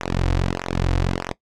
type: tone with flanger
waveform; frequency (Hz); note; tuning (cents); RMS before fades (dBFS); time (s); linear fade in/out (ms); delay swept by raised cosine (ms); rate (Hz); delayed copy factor
sawtooth; 44.55; F1; +35; -22; 0-1.33; 10; 0.22 to 5.12; 1.6; -1
effects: noise-tail reverb RT60 0.1 s tail -20 dB re dry + low-pass 6000 Hz 12 dB/octave